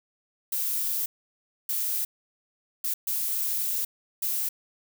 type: noise bursts at uneven times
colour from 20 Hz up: violet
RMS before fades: -28 dBFS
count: 5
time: 0.52-1.06 / 1.69-2.05 / 2.84-2.94 / 3.07-3.85 / 4.22-4.49 s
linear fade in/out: 5 ms
effects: none